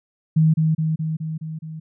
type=tone with echo; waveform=sine; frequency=158.3 Hz; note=D#3; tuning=30 cents sharp; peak=-12 dBFS; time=0.36-0.54 s; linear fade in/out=10 ms; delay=210 ms; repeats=6; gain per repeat=-3 dB; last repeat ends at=1.8 s; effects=none